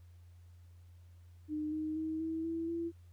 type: tone with pitch steps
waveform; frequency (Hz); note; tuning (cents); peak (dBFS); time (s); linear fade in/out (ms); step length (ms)
sine; 304.4 / 310.4 / 316.6 / 322.9 / 329.3 / 335.8; D#4 / D#4 / D#4 / E4 / E4 / E4; -38 / -4 / +30 / -36 / -2 / +32; -34; 1.48-2.92; 50; 240
effects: added 87 Hz sine -54 dBFS peak until 3.12 s + pink hiss -74 dBFS RMS until 3.12 s